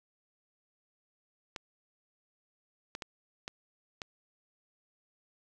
clicks, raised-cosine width 0.2 ms, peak -21 dBFS, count 5, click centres 1.562 / 2.951 / 3.022 / 3.479 / 4.018 s, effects none

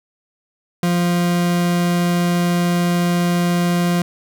40% pulse tone, 174.61 Hz, F3, in tune, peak -14 dBFS, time 0.83-4.02 s, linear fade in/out 2 ms, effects none

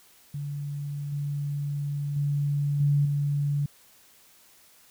sine tone with level steps, 143.8 Hz, D3, 36 cents flat, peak -30 / -27 / -23 / -19 / -23 dBFS, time 0.34-3.66 s, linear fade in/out 5 ms, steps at 1.12 / 2.16 / 2.8 / 3.05 s, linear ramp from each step 5 ms, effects white hiss -57 dBFS RMS until 4.9 s

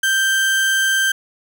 35% pulse tone, 1568 Hz, G6, in tune, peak -13 dBFS, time 0.03-1.12 s, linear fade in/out 5 ms, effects none

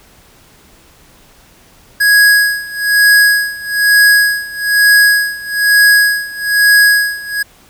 square tone with tremolo, 1661.2 Hz, G#6, in tune, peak -5 dBFS, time 2-7.43 s, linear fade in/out 10 ms, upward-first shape sine, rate 1.1 Hz, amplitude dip 90%, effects pink hiss -45 dBFS RMS until 7.69 s

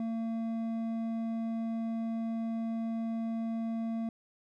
triangle tone with hard clipping, 226.8 Hz, A#3, 47 cents flat, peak -33 dBFS, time 0-4.09 s, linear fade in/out 2 ms, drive 10 dB, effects none

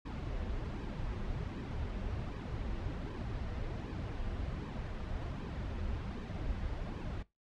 brown noise with flanger, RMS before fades -39 dBFS, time 0.05-7.23 s, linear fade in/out 10 ms, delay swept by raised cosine 1.4 to 7.2 ms, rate 1.3 Hz, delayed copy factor -0.6, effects noise-tail reverb RT60 0.2 s tail -20 dB re dry + low-pass 4000 Hz 12 dB/octave

